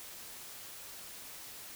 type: silence
effects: white hiss -48 dBFS RMS until 1.75 s